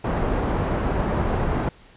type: low-pass noise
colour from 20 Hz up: pink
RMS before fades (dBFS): -23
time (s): 0.04-1.69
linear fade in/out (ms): 5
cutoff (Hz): 1100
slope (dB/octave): 12
effects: pink hiss -51 dBFS RMS until 1.96 s + resampled to 8000 Hz